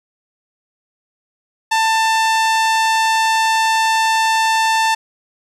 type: tone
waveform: sawtooth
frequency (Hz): 890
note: A5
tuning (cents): +20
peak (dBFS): -9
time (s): 1.71-4.95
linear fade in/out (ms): 10
effects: low-pass 8000 Hz 12 dB/octave + 8-bit